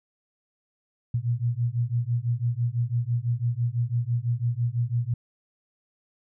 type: beating tone pair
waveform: sine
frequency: 116.54 / 122.54 Hz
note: A#2 / B2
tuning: 0 / -13 cents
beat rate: 6 Hz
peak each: -26 dBFS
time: 1.14-5.14 s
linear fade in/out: 5 ms
effects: none